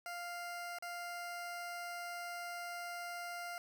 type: tone with dropouts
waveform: 20% pulse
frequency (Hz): 698.5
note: F5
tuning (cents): 0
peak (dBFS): -37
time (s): 0.06-3.58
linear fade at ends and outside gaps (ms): 1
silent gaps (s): 0.786-0.824
effects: none

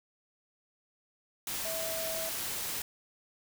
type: tone in noise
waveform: sine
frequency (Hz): 650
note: E5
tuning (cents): -24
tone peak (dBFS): -37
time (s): 1.65-2.29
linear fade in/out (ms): 2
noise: white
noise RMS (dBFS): -36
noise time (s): 1.47-2.82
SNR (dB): -4
effects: none

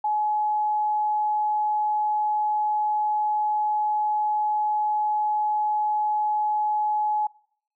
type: tone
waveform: sine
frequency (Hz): 847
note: G#5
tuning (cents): +34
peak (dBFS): -21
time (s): 0.04-7.27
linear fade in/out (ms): 5
effects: noise-tail reverb RT60 0.6 s tail -23 dB re dry

